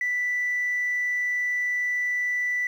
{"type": "tone", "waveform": "sine", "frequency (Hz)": 1975.5, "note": "B6", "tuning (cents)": 0, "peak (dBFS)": -22, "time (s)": [0.01, 2.67], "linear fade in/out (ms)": 2, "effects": ["tanh soft clip ceiling -19 dBFS", "9-bit"]}